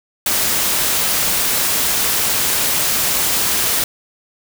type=noise; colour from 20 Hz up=white; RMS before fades=-17 dBFS; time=0.26-3.84 s; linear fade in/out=2 ms; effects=none